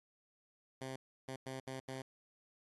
10% pulse tone bursts at uneven times, 131.9 Hz, C3, 14 cents sharp, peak -34 dBFS, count 5, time 0.81-0.96 / 1.28-1.36 / 1.46-1.6 / 1.67-1.8 / 1.88-2.02 s, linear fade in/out 5 ms, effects AAC 32 kbps

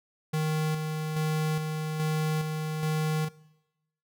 square tone with tremolo, 155.56 Hz, D#3, in tune, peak -26 dBFS, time 0.33-3.29 s, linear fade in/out 10 ms, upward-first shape square, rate 1.2 Hz, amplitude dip 40%, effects noise-tail reverb RT60 0.9 s tail -20 dB re dry

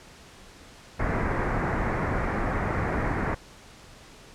pink low-pass noise, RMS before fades -27 dBFS, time 0.99-3.35 s, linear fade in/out 10 ms, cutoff 2100 Hz, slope 48 dB/octave, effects pink hiss -49 dBFS RMS until 4.34 s + low-pass 8000 Hz 12 dB/octave

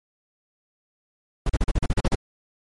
brown noise bursts, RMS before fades -19 dBFS, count 10, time 1.46-2.152 s, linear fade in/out 5 ms, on 35 ms, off 38 ms, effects MP3 48 kbps

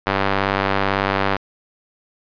square tone with band-pass filter, 49 Hz, G1, in tune, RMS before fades -20 dBFS, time 0.06-1.37 s, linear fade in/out 10 ms, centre 1300 Hz, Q 0.72, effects resampled to 11025 Hz

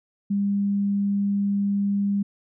sine tone, 200.7 Hz, G3, 41 cents sharp, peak -20 dBFS, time 0.3-2.23 s, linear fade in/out 10 ms, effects none

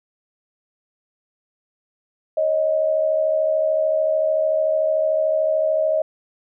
sine tone pair together, 554.4 / 627.9 Hz, C#5 / D#5, 0 / +16 cents, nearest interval major second, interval 216 cents, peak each -24 / -17 dBFS, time 2.37-6.02 s, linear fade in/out 5 ms, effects none

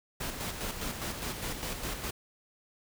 pink noise with tremolo, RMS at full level -35 dBFS, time 0.2-2.11 s, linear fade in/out 10 ms, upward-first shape square, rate 4.9 Hz, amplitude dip 45%, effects none

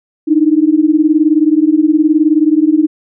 sine beating tone pair, 300 / 319 Hz, D4 / D#4, +37 / +43 cents, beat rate 19 Hz, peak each -10 dBFS, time 0.27-2.87 s, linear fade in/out 20 ms, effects none

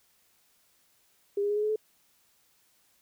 sine tone with pitch steps, 403.4 / 409 / 414.7 / 420.5 / 426.4 / 432.4 Hz, G4 / G#4 / G#4 / G#4 / G#4 / A4, +50 / -26 / -3 / +22 / +46 / -30 cents, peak -25 dBFS, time 1.37-1.76 s, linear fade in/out 5 ms, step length 65 ms, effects white hiss -67 dBFS RMS until 3.01 s

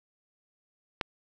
click, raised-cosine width 0.3 ms, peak -12 dBFS, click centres 1.012 s, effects none

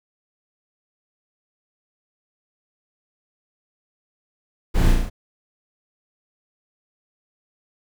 brown noise with echo, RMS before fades -19 dBFS, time 4.74-4.93 s, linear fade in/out 20 ms, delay 34 ms, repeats 5, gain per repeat -2 dB, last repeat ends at 5.1 s, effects none

